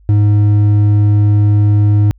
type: tone with hard clipping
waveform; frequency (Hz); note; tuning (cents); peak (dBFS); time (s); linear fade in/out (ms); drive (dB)
sine; 103.83; G#2; 0; -8; 0.09-2.11; 0; 5
effects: added 50 Hz sine -42 dBFS peak until 2.18 s